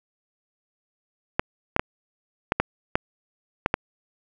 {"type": "clicks", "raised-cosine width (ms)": 0.5, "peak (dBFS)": -4, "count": 8, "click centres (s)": [1.395, 1.764, 1.795, 2.521, 2.6, 2.955, 3.661, 3.741], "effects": []}